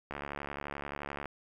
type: click train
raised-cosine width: 0.5 ms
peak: -23 dBFS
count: 83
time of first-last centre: 0.11-1.257 s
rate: 71.5 Hz
effects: 10-bit